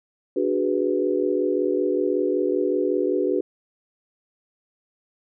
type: chord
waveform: sine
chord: G# half-diminished seventh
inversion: second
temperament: equal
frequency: 293.7 / 370 / 415.3 / 493.9 Hz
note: D4 / F#4 / G#4 / B4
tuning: 0 / 0 / 0 / 0 cents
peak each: -26 / -23 / -26 / -26 dBFS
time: 0.36-3.41 s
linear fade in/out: 5 ms
effects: none